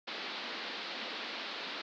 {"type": "band-pass noise", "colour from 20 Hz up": "white", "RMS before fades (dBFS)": -41, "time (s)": [0.07, 1.82], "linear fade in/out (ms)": 10, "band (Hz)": [200, 4500], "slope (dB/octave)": 48, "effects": []}